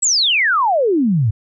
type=exponential sweep; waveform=sine; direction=down; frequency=8020 to 99 Hz; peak=-12 dBFS; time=0.02-1.31 s; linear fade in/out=10 ms; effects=none

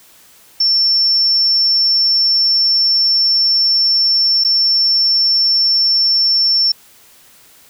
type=tone with dropouts; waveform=sine; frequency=5410 Hz; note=E8; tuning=44 cents sharp; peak=-10 dBFS; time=0.6-6.72 s; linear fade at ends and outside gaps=5 ms; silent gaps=4.439-4.446 s; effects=white hiss -46 dBFS RMS until 7.69 s

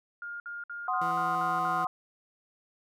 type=tone bursts; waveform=sine; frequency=1413 Hz; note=F6; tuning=20 cents sharp; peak=-36 dBFS; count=7; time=0.22-1.828 s; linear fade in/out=2 ms; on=180 ms; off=58 ms
type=chord; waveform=sine; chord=C diminished; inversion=second; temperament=equal; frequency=740 / 1046.5 / 1244.5 Hz; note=Gb5 / C6 / Eb6; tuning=0 / 0 / 0 cents; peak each=-31 dBFS; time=0.88-1.87 s; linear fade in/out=2 ms
type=tone; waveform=20% pulse; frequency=167.1 Hz; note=E3; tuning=24 cents sharp; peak=-33 dBFS; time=1.01-1.85 s; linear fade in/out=5 ms
effects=none

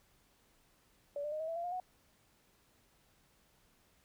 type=tone with pitch steps; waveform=sine; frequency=574 / 594.6 / 615.9 / 638 / 660.9 / 684.6 / 709.1 / 734.6 Hz; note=D5 / D5 / D#5 / D#5 / E5 / F5 / F5 / F#5; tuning=-40 / +21 / -18 / +43 / +4 / -35 / +26 / -13 cents; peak=-36 dBFS; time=1.16-1.8 s; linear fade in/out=2 ms; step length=80 ms; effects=pink hiss -70 dBFS RMS until 4.04 s

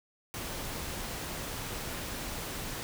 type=noise; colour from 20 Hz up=pink; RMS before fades=-38 dBFS; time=0.34-2.83 s; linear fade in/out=0 ms; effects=none

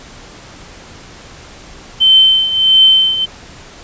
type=tone with tremolo; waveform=sine; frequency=3086 Hz; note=G7; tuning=28 cents flat; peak=-3 dBFS; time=2-3.26 s; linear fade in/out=20 ms; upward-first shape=triangle; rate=1.5 Hz; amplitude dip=75%; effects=pink hiss -36 dBFS RMS until 3.83 s + resampled to 16000 Hz

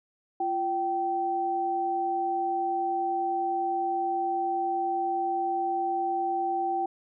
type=tone pair together; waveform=sine; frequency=344.9 / 775 Hz; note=F4 / G5; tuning=-22 / -20 cents; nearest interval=octave + major second; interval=1402 cents; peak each=-32 / -26 dBFS; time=0.4-6.86 s; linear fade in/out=5 ms; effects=none

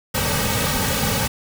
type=noise with comb filter; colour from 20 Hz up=pink; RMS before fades=-21 dBFS; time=0.14-1.28 s; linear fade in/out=10 ms; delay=2.9 ms; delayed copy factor=-1; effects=none

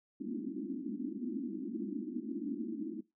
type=band-pass noise; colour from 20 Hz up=white; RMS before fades=-39 dBFS; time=0.2-3.01 s; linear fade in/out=10 ms; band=200 to 340 Hz; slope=96 dB/octave; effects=noise-tail reverb RT60 0.2 s tail -18 dB re dry

